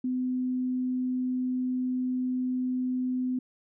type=tone; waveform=sine; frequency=253.7 Hz; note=B3; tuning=47 cents sharp; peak=-26 dBFS; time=0.04-3.39 s; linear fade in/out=5 ms; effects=none